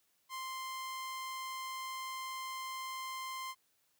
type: tone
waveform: sawtooth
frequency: 1046.5 Hz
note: C6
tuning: in tune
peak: -36 dBFS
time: 0.29-3.55 s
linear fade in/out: 50 ms
effects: white hiss -75 dBFS RMS until 3.99 s + high-pass 60 Hz 12 dB/octave